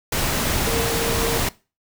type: tone in noise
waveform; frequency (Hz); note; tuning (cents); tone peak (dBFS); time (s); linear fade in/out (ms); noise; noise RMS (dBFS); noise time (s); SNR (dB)
sine; 460; A#4; -23; -25; 0.67-1.39; 5; pink; -22; 0.12-1.49; -6
effects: noise-tail reverb RT60 0.3 s tail -20 dB re dry